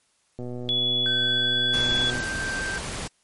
click train, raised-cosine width 2 ms, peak -22 dBFS, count 224, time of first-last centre 0.39-2.203 s, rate 123 Hz
sine tone, 3400 Hz, G#7, 40 cents sharp, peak -21 dBFS, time 0.69-2.1 s, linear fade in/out 0 ms
triangle tone with pitch glide, 1541 to 1566.1 Hz, G6 to G6, -30 to -2 cents, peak -26 dBFS, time 1.06-2.78 s, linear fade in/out 0 ms, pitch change +28 cents, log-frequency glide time 1.26-1.94 s
pink noise, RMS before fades -32 dBFS, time 1.73-3.08 s, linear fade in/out 10 ms
effects white hiss -66 dBFS RMS until 3.23 s + MP3 48 kbps

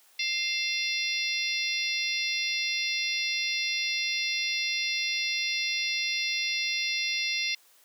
harmonic tone with a mistuned harmonic, 700 Hz, F5, 4 cents sharp, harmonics 3 / 4 / 5 / 6 / 7 / 8, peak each -32 / -33 / -34 / -35 / -35 / -36 dBFS, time 0.19-7.55 s, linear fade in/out 5 ms, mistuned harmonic 4, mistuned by -62 cents, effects white hiss -60 dBFS RMS until 7.84 s + high-pass 400 Hz 12 dB/octave

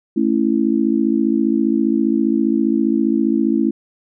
sine chord, A major, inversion none, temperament just, 220 / 275 / 330 Hz, A3 / C#4 / E4, 0 / -14 / +2 cents, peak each -18 dBFS, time 0.16-3.71 s, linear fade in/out 10 ms, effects none

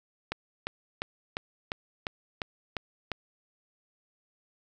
click train, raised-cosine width 0.3 ms, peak -15 dBFS, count 9, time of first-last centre 0.32-3.117 s, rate 2.86 Hz, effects none

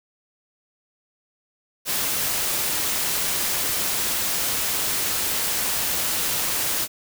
white noise, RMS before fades -24 dBFS, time 1.85-6.88 s, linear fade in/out 50 ms, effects none

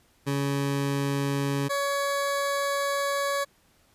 20% pulse tone pair in turn, 140 / 561.8 Hz, C#3 / C#5, +18 / +23 cents, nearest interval 2 octaves, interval 2405 cents, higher second, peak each -20 dBFS, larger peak neither, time 0.26-1.69 / 1.69-3.45 s, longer second, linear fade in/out 20 ms, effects pink hiss -63 dBFS RMS until 3.94 s + resampled to 32000 Hz

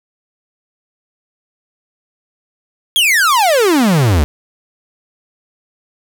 45% pulse exponential sweep, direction down, 3392 to 68.3 Hz, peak -9 dBFS, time 2.96-4.24 s, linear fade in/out 0 ms, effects none

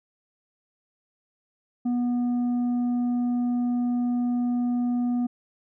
triangle tone with tanh clipping, 243.6 Hz, B3, 24 cents flat, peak -23 dBFS, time 1.85-5.27 s, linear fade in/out 10 ms, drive 9 dB, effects none

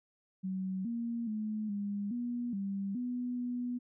sine tone with pitch steps, 188.5 / 233.7 / 214.7 / 202.8 / 241.2 / 197.1 / 246.5 / 245.1 Hz, F#3 / A#3 / A3 / G#3 / B3 / G3 / B3 / B3, +32 / +5 / -42 / -41 / -41 / +10 / -3 / -13 cents, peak -33 dBFS, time 0.43-3.79 s, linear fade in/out 20 ms, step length 420 ms, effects none

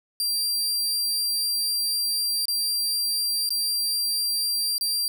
sawtooth tone with dropouts, 4726 Hz, D8, 10 cents sharp, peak -20 dBFS, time 0.2-5.08 s, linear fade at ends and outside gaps 1 ms, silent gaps 2.455-2.482 / 3.491-3.505 / 4.781-4.81 s, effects none

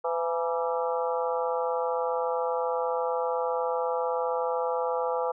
harmonic tone with a mistuned harmonic, 167.9 Hz, E3, 32 cents sharp, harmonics 3 / 4 / 5 / 6 / 7 / 8, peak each -28 / -34 / -32 / -36 / -35 / -41 dBFS, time 0.04-5.32 s, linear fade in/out 10 ms, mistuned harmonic 6, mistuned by -85 cents, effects none

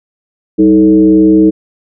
sine tone with frequency modulation, 316.8 Hz, D#4, 31 cents sharp, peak -3 dBFS, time 0.58-1.51 s, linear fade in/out 20 ms, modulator 122 Hz, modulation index 0.73, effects none

